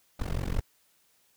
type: noise with amplitude modulation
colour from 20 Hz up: brown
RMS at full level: -26 dBFS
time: 0.19-0.61 s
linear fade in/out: 10 ms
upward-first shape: sine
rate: 45.6 Hz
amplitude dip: 100%
effects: white hiss -67 dBFS RMS until 1.36 s

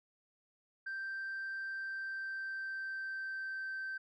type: tone with pitch glide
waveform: sine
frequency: 1568 to 1553.6 Hz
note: G6 to G6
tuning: 0 to -16 cents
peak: -36 dBFS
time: 0.86-3.98 s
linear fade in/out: 10 ms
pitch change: -16 cents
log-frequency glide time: 1.68-3.72 s
effects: tanh soft clip ceiling -36 dBFS

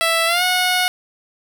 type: tone with pitch glide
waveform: 10% pulse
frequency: 661 to 729.2 Hz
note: E5 to F#5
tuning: +5 to -25 cents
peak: -7 dBFS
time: 0.01-0.88 s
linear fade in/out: 0 ms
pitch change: +170 cents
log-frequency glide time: 0.26-0.43 s
effects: none

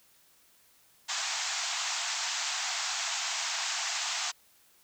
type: band-pass noise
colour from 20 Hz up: white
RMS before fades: -33 dBFS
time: 1.08-4.32 s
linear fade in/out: 20 ms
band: 670 to 7600 Hz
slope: 96 dB/octave
effects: white hiss -63 dBFS RMS until 4.83 s

